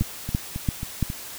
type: two click trains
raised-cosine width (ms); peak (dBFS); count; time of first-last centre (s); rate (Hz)
5; -17 / -9; 5 / 4; 0.02-1.101 / 0.01-1.027; 3.7 / 2.95
effects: white hiss -38 dBFS RMS until 1.38 s